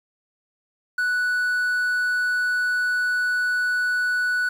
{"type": "tone with quantisation", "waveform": "triangle", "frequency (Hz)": 1480, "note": "F#6", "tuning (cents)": 0, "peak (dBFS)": -18, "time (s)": [0.98, 4.49], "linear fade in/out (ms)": 5, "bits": 8, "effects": []}